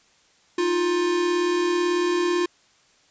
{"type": "tone pair together", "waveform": "square", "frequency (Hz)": [314.1, 352.2], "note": ["D#4", "F4"], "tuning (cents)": [16, 15], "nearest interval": "major second", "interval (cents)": 199, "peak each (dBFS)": [-30, -21], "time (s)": [0.58, 2.46], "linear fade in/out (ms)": 5, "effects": ["white hiss -59 dBFS RMS until 3.1 s", "resampled to 16000 Hz"]}